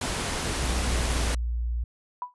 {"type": "noise", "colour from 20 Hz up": "pink", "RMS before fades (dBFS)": -29, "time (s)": [0.01, 1.35], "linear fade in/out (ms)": 5}
{"type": "tone with pitch glide", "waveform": "sine", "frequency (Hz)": [61.74, 58.75], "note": ["B1", "A#1"], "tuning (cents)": [0, 14], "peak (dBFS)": -25, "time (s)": [0.59, 1.84], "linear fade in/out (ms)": 5, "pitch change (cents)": -86, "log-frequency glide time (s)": [0.88, 1.23]}
{"type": "tone with exponential decay", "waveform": "sine", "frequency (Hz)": 987.8, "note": "B5", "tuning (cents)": 0, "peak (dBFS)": -25, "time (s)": [2.22, 2.34], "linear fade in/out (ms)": 1, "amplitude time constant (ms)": 25}
{"effects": ["resampled to 24000 Hz"]}